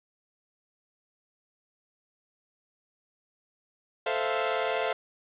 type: chord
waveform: sawtooth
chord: F major seventh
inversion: first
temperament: equal with one note detuned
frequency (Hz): 440 / 520.5 / 659.3 / 698.5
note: A4 / C5 / E5 / F5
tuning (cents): 0 / -9 / 0 / 0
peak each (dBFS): -28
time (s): 4.06-4.93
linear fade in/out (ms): 5
effects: resampled to 8000 Hz + 8-bit